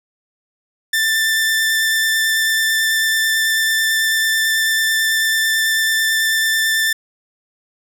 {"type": "tone with vibrato", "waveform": "sawtooth", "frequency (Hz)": 1776, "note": "A6", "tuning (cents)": 16, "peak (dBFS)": -11, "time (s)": [0.93, 6.93], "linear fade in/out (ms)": 5, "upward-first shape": "triangle", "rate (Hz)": 9.1, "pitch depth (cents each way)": 10, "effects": []}